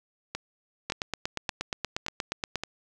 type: two click trains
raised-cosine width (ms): 0.2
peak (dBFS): -12 / -15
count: 15 / 5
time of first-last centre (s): 0.9-2.557 / 0.35-2.636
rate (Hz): 8.45 / 1.75
effects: none